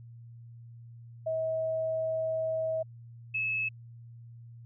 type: tone pair in turn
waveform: sine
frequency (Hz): 641 / 2595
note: E5 / E7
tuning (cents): -49 / -28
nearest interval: 2 octaves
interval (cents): 2421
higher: second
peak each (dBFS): -28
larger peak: neither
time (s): 1.26-2.83 / 3.34-3.69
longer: first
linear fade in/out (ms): 10
effects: added 117 Hz sine -46 dBFS peak until 4.65 s